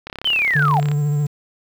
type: click train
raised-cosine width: 0.3 ms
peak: -14 dBFS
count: 30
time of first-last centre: 0.07-0.915 s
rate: 34.3 Hz
type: linear sweep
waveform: sine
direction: down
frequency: 3136 to 678 Hz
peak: -15 dBFS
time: 0.25-0.8 s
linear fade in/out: 5 ms
type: tone with vibrato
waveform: triangle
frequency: 146.83 Hz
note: D3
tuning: in tune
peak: -14 dBFS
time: 0.55-1.27 s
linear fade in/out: 10 ms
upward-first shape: sine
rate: 14 Hz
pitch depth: 29 cents each way
effects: 7-bit

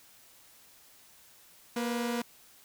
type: tone pair together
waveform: sawtooth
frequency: 235.9 / 493.9 Hz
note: A#3 / B4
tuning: +21 / 0 cents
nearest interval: octave + minor second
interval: 1279 cents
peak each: -27 / -33 dBFS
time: 1.76-2.22 s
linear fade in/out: 5 ms
effects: white hiss -58 dBFS RMS until 2.64 s

